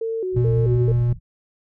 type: tone with vibrato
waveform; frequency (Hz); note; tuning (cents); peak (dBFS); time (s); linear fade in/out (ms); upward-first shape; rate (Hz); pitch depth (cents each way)
sine; 408.8; G#4; -27; -22; 0.01-0.92; 5; square; 2.3; 170
type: low-pass noise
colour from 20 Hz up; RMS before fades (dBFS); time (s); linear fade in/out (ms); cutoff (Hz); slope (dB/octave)
pink; -32; 0.31-1.2; 50; 150; 48
type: tone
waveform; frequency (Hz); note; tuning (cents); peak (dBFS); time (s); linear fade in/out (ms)
triangle; 120; B2; -49; -14; 0.36-1.13; 5
effects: none